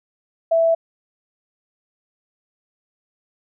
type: tone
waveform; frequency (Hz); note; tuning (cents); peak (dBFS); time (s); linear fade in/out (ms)
sine; 660; E5; +2; -13; 0.51-0.75; 10
effects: none